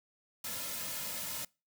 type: noise with comb filter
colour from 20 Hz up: white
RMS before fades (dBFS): -39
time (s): 0.44-1.45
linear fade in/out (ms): 5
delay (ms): 2.6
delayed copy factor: -0.9
effects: noise-tail reverb RT60 0.3 s tail -25 dB re dry